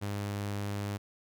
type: tone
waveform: sawtooth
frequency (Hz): 101.6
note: G#2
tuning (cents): -38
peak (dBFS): -29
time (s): 0.01-0.98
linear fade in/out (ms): 20
effects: none